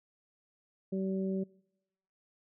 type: harmonic tone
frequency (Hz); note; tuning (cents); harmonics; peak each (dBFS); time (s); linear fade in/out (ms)
191.1; G3; -44; 1 / 2 / 3; -32 / -36 / -43; 0.92-1.44; 10
effects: noise-tail reverb RT60 0.9 s tail -25 dB re dry